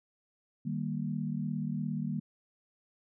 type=chord; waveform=sine; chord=Eb major; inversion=none; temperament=equal with one note detuned; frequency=153.16 / 196 / 233.1 Hz; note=Eb3 / G3 / Bb3; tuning=-27 / 0 / 0 cents; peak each=-35 / -36 / -36 dBFS; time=0.65-2.2 s; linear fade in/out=10 ms; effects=none